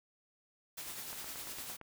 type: noise with tremolo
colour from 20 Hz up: white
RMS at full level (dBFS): -43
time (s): 0.77-1.77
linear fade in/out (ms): 10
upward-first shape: sine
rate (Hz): 9.9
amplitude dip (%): 35
type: click train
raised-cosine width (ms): 0.5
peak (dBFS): -33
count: 7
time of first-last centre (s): 1.13-1.813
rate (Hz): 8.78
effects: none